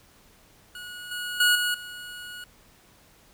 25% pulse tone with level steps, 1454 Hz, F#6, 31 cents flat, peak -34 / -27 / -14 / -20 / -34 dBFS, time 0.75-2.44 s, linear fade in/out 2 ms, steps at 1.11 / 1.4 / 1.55 / 1.74 s, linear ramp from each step 5 ms, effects pink hiss -57 dBFS RMS until 3.33 s

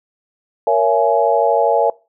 sine chord, A# half-diminished seventh, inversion none, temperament just, 466.2 / 559.4 / 671.3 / 839.1 Hz, A#4 / C#5 / E5 / G#5, 0 / +16 / +31 / +18 cents, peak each -17 dBFS, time 0.67-1.9 s, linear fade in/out 2 ms, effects noise-tail reverb RT60 0.3 s tail -22 dB re dry

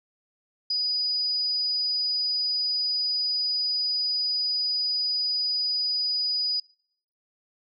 sine tone, 4940 Hz, D#8, 13 cents flat, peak -23 dBFS, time 0.7-6.6 s, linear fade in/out 5 ms, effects noise-tail reverb RT60 0.6 s tail -23 dB re dry

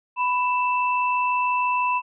sine tone pair together, 993 / 2653 Hz, B5 / E7, +9 / +10 cents, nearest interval octave + perfect fourth, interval 1701 cents, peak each -20 / -27 dBFS, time 0.16-2.02 s, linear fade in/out 50 ms, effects none

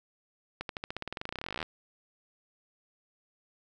accelerating click train, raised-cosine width 0.3 ms, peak -19 dBFS, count 29, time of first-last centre 0.61-1.628 s, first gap 82 ms, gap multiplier 0.93, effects none

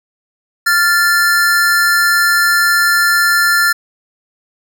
square tone pair together, 1392.2 / 1754 Hz, F6 / A6, -6 / -6 cents, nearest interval major third, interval 400 cents, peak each -13 dBFS, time 0.66-3.73 s, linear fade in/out 10 ms, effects none

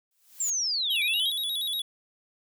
blue noise with exponential growth, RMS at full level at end -36 dBFS, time 0.11-0.5 s, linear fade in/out 2 ms, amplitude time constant 83 ms
sine linear two-way sweep, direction down then up, 7500 to 2289 to 3365 Hz, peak -25 dBFS, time 0.4-1.3 s, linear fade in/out 5 ms, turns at 1.02 s
square tone with vibrato, 3605 Hz, A7, 41 cents sharp, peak -28 dBFS, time 0.9-1.82 s, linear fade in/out 5 ms, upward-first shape square, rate 8.4 Hz, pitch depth 90 cents each way
effects none

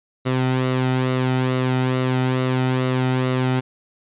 sawtooth tone with flanger, 128.6 Hz, C3, 30 cents flat, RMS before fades -20 dBFS, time 0.25-3.61 s, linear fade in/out 20 ms, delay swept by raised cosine 1.2 to 1.83 ms, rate 2.3 Hz, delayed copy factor -0.5, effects resampled to 8000 Hz

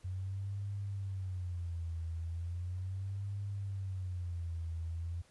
sine tone with vibrato, 90.9 Hz, F#2, 30 cents flat, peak -36 dBFS, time 0.04-5.22 s, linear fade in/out 10 ms, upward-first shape sine, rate 0.37 Hz, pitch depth 170 cents each way, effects pink hiss -66 dBFS RMS until 5.3 s + resampled to 24000 Hz

